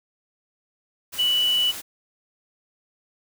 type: tone in noise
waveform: sine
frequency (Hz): 2960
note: F#7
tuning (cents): 0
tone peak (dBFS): -18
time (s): 1.18-1.72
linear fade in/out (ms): 20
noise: white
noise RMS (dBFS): -35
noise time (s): 1.12-1.82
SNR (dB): +14
effects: none